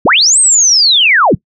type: linear two-way sweep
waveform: sine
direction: up then down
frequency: 90.8 to 8520 to 90.8 Hz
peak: -5 dBFS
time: 0.05-1.35 s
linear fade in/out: 5 ms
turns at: 0.39 s
effects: noise-tail reverb RT60 0.1 s tail -23 dB re dry